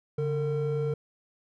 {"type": "tone pair together", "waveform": "triangle", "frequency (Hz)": [142.28, 455], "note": ["C#3", "A#4"], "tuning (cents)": [45, -42], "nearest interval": "octave + minor sixth", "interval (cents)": 2013, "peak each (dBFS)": -26, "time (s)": [0.18, 0.94], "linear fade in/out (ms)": 5, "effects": ["tanh soft clip ceiling -19 dBFS"]}